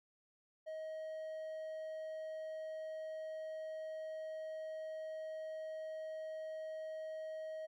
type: tone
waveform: triangle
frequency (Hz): 631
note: D#5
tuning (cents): +24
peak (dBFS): -40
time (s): 0.66-7.67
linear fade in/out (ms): 20
effects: none